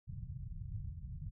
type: low-pass noise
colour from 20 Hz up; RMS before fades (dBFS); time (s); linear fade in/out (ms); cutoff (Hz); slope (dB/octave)
white; -44; 0.07-1.31; 20; 150; 48
effects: none